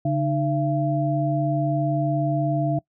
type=tone cluster; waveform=sine; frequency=143.1 / 306 / 677 Hz; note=D3 / D#4 / E5; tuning=-45 / -29 / +46 cents; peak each=-22 / -26 / -25 dBFS; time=0.05-2.79 s; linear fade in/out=5 ms; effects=noise-tail reverb RT60 0.1 s tail -23 dB re dry